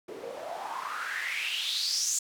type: noise with band-pass filter sweep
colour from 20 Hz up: white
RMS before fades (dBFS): -33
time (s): 0.08-2.19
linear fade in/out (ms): 5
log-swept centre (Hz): 380 to 7200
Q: 6.1
effects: none